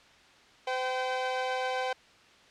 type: tone pair together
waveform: sawtooth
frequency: 512 / 771.8 Hz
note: C5 / G5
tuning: -38 / -27 cents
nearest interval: perfect fifth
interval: 711 cents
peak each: -28 dBFS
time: 0.67-1.93 s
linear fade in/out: 5 ms
effects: white hiss -57 dBFS RMS until 2.5 s + low-pass 4000 Hz 12 dB/octave